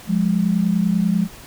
sine tone pair together, 177.54 / 207.7 Hz, F3 / G#3, +29 / 0 cents, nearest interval minor third, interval 271 cents, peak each -18 dBFS, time 0.07-1.28 s, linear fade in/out 50 ms, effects pink hiss -41 dBFS RMS until 1.46 s

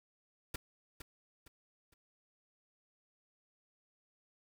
pink noise with echo, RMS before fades -39 dBFS, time 0.54-0.56 s, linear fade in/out 5 ms, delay 460 ms, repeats 3, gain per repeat -9 dB, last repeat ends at 1.94 s, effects none

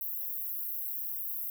pink high-pass noise, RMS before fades -36 dBFS, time 0.01-1.5 s, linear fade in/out 2 ms, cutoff 12000 Hz, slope 96 dB/octave, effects none

